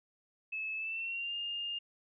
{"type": "tone with pitch glide", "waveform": "sine", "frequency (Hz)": [2600, 2819], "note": ["E7", "F7"], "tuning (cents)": [-24, 16], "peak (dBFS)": -35, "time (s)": [0.52, 1.79], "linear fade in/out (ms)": 10, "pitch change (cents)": 140, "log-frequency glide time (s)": [0.75, 1.35], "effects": []}